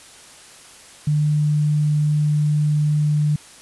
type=tone; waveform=sine; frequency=149.8 Hz; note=D3; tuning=35 cents sharp; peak=-15 dBFS; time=1.07-3.36 s; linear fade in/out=5 ms; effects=white hiss -44 dBFS RMS until 3.61 s + resampled to 24000 Hz